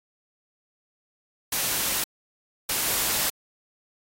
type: noise bursts at uneven times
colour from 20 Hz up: white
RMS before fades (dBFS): -25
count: 2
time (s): 1.52-2.04 / 2.69-3.3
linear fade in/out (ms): 5
effects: AAC 48 kbps